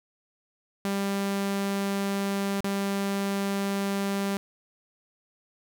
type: tone with dropouts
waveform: sawtooth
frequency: 198 Hz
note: G3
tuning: 18 cents sharp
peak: -22 dBFS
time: 0.85-4.37 s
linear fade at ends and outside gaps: 0 ms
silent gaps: 2.605-2.644 s
effects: none